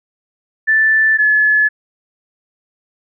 sine tone pair in turn, 1760 / 1713.9 Hz, A6 / A6, 0 / -46 cents, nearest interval unison, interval 46 cents, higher first, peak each -9 dBFS, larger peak neither, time 0.67-1.18 / 1.18-1.69 s, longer neither, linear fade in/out 20 ms, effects none

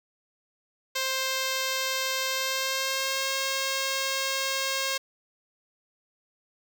5% pulse tone with pitch glide, 526 to 538 Hz, C5 to C5, +9 to +48 cents, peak -15 dBFS, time 0.95-4.98 s, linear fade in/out 10 ms, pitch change +39 cents, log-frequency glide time 2.33-3.31 s, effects none

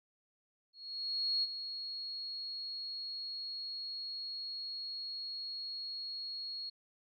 sine tone with ADSR envelope, 4312 Hz, C#8, 49 cents flat, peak -29 dBFS, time 0.73-6.7 s, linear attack 700 ms, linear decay 32 ms, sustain -10 dB, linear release 11 ms, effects none

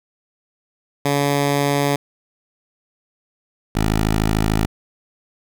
10% pulse tone pair in turn, 142.3 / 53.42 Hz, C#3 / G#1, +46 / +50 cents, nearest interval octave + perfect fourth, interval 1696 cents, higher first, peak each -8 dBFS, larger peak neither, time 1.05-1.96 / 3.75-4.66 s, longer neither, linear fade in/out 5 ms, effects none

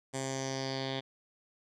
10% pulse tone with low-pass filter sweep, 133.7 Hz, C3, 38 cents sharp, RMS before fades -36 dBFS, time 0.13-1.01 s, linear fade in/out 20 ms, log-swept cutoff 8100 to 3600 Hz, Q 4.3, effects none

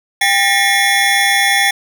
square tone cluster, 794 / 1791 / 1913 / 2157 / 3428 Hz, G5 / A6 / A#6 / C#7 / A7, +22 / +30 / +44 / -48 / -46 cents, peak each -18 dBFS, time 0.21-1.71 s, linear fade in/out 5 ms, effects none

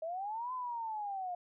sine linear two-way sweep, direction up then down, 626 to 1028 to 701 Hz, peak -36 dBFS, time 0.02-1.35 s, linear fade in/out 5 ms, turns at 0.53 s, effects none

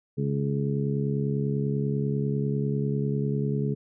harmonic tone, 70.1 Hz, C#2, 20 cents sharp, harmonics 2 / 3 / 4 / 5 / 6, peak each -26 / -30 / -36 / -40 / -32 dBFS, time 0.17-3.75 s, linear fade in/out 20 ms, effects none

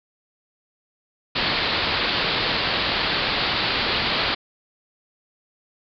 white low-pass noise, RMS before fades -23 dBFS, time 1.35-4.35 s, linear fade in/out 10 ms, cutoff 4700 Hz, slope 96 dB/octave, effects none

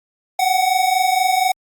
square tone pair together, 734.8 / 759 Hz, F#5 / F#5, -12 / +44 cents, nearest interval minor second, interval 56 cents, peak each -18 dBFS, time 0.39-1.52 s, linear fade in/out 5 ms, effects Opus 48 kbps

